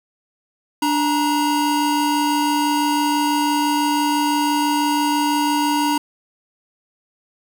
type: tone pair together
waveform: square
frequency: 293.7 / 947.1 Hz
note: D4 / A#5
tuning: 0 / +27 cents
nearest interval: octave + minor sixth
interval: 2027 cents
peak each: -20 dBFS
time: 0.82-5.98 s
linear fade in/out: 5 ms
effects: none